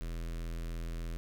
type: tone with notch filter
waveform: square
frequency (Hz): 41.68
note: E1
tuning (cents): +20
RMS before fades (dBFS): -38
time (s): 0.01-1.17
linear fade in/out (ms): 0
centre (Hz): 840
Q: 1.7
effects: none